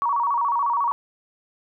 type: tone with vibrato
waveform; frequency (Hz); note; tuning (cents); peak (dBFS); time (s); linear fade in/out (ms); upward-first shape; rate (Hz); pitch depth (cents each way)
sine; 1031; C6; -26; -19; 0.02-0.92; 0; square; 14; 150
effects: none